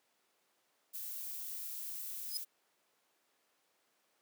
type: noise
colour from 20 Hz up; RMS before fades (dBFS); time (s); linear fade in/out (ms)
violet; -43; 0.93-2.45; 20
type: tone with exponential growth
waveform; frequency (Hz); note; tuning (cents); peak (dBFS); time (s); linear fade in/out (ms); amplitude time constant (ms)
sawtooth; 5030; D#8; +18; -30; 2.24-2.37; 1; 27
effects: pink hiss -75 dBFS RMS until 4.21 s + high-pass 400 Hz 12 dB/octave